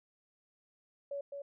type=tone with echo; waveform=sine; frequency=564 Hz; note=C#5; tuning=30 cents sharp; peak=-36 dBFS; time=1.11-1.21 s; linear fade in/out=5 ms; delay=210 ms; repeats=1; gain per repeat=-4 dB; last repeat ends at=1.42 s; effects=none